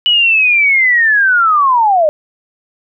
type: linear sweep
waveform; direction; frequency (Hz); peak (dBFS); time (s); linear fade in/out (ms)
sine; down; 2964 to 587.3; -7; 0.06-2.09; 0
effects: none